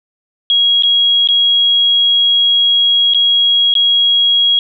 sine tone with dropouts, 3300 Hz, G#7, 12 cents flat, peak -8 dBFS, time 0.5-4.59 s, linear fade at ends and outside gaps 1 ms, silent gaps 0.824-0.834 / 1.274-1.287 / 3.137-3.146 / 3.74-3.752 s, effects none

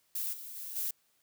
violet noise with level steps, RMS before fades -35 / -45 / -42 / -34 dBFS, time 0.15-0.91 s, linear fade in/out 5 ms, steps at 0.32 / 0.55 / 0.75 s, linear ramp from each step 20 ms, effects white hiss -72 dBFS RMS until 1.22 s

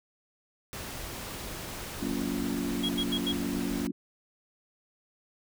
pink noise, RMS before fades -39 dBFS, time 0.73-3.87 s, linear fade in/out 0 ms
sine chord, Gb major seventh, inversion none, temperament equal with one note detuned, 185 / 233.1 / 281.7 / 349.2 Hz, Gb3 / Bb3 / Db4 / F4, 0 / 0 / +28 / 0 cents, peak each -36 / -34 / -33 / -38 dBFS, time 2.01-3.92 s, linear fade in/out 10 ms
triangle tone bursts, 3300 Hz, G#7, 12 cents flat, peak -27 dBFS, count 4, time 2.83-3.324 s, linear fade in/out 10 ms, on 62 ms, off 82 ms
effects none

